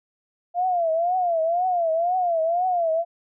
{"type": "tone with vibrato", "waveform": "sine", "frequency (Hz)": 690, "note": "F5", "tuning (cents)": -21, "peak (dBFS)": -19, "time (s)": [0.54, 3.05], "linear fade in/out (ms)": 50, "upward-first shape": "triangle", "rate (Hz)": 2, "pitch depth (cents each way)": 150, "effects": []}